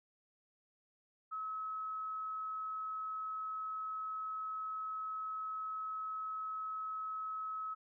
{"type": "tone", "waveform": "sine", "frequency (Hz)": 1287, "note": "E6", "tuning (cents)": -42, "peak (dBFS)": -38, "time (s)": [1.31, 7.75], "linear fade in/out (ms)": 20, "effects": []}